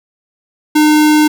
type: tone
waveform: square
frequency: 303.8 Hz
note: D#4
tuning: 41 cents flat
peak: -7 dBFS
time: 0.75-1.28 s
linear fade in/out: 10 ms
effects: none